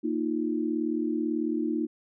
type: chord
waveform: sine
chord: Bb suspended fourth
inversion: none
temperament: equal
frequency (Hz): 233.1 / 311.1 / 349.2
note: Bb3 / Eb4 / F4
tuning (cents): 0 / 0 / 0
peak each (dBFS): -31 / -28 / -32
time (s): 0.03-1.87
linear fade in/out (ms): 20
effects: none